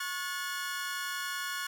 sawtooth tone cluster, 1098 / 1447 / 1729 Hz, C#6 / F#6 / A6, -17 / -39 / -31 cents, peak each -36 / -33 / -36 dBFS, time 0-1.67 s, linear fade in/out 5 ms, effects none

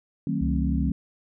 sine chord, D# diminished seventh, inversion none, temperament just, 155.56 / 186.68 / 224 / 268.8 Hz, D#3 / F#3 / A3 / C4, 0 / +16 / +31 / +47 cents, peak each -29 dBFS, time 0.27-0.92 s, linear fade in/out 2 ms
sine tone, 69.2 Hz, C#2, 2 cents flat, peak -25 dBFS, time 0.41-0.91 s, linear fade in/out 10 ms
effects none

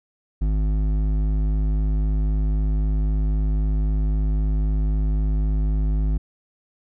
sine tone with hard clipping, 51.91 Hz, G#1, in tune, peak -20 dBFS, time 0.41-6.18 s, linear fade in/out 10 ms, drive 10 dB, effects none

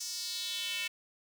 square tone with high-pass filter sweep, 202.8 Hz, G#3, 41 cents flat, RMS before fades -37 dBFS, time 0-0.88 s, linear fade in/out 10 ms, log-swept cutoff 5800 to 2500 Hz, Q 3.4, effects none

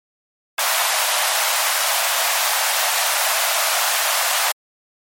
pink high-pass noise, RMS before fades -19 dBFS, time 0.58-4.52 s, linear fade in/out 5 ms, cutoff 620 Hz, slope 48 dB/octave, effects MP3 64 kbps

